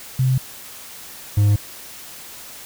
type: tone pair in turn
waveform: sine / triangle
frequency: 130 / 103.18 Hz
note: C3 / G#2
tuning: -11 / -11 cents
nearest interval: major third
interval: 400 cents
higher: first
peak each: -14 / -10 dBFS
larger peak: second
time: 0.19-0.38 / 1.37-1.56 s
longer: neither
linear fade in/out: 5 ms
effects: white hiss -38 dBFS RMS until 2.65 s